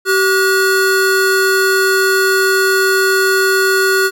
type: tone pair together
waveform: square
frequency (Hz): 383.8 / 1449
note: G4 / F#6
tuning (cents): -37 / -37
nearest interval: octave + major seventh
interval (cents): 2300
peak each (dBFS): -14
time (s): 0.05-4.11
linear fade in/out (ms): 50
effects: none